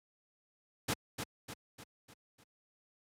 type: noise with echo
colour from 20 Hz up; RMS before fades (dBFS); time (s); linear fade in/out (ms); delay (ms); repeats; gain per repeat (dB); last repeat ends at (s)
pink; -32; 0.88-0.94; 10; 300; 5; -6; 2.44
effects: high-pass 80 Hz 12 dB/octave + low-pass 12000 Hz 12 dB/octave